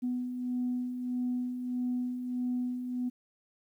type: beating tone pair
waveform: sine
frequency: 246.9 / 248.5 Hz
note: B3 / B3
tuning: 0 / +11 cents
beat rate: 1.6 Hz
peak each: -39 / -30 dBFS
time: 0.02-3.1 s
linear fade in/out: 20 ms
effects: tanh soft clip ceiling -24 dBFS + 11-bit